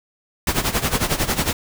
pink noise with tremolo, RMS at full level -18 dBFS, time 0.47-1.53 s, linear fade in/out 2 ms, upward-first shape sine, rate 11 Hz, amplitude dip 80%, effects none

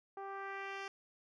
10% pulse tone with low-pass filter sweep, 392 Hz, G4, in tune, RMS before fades -44 dBFS, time 0.17-0.88 s, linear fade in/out 2 ms, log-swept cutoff 820 to 4500 Hz, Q 1.4, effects none

